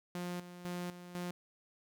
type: tone with tremolo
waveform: sawtooth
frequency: 177.1 Hz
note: F3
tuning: 24 cents sharp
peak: -34 dBFS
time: 0.15-1.31 s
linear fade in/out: 2 ms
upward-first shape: square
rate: 2 Hz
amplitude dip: 70%
effects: none